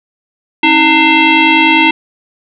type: tone with frequency modulation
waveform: sine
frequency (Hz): 1500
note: F#6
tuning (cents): +23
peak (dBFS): -5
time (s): 0.63-1.91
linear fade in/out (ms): 5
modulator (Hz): 590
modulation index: 2.6
effects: none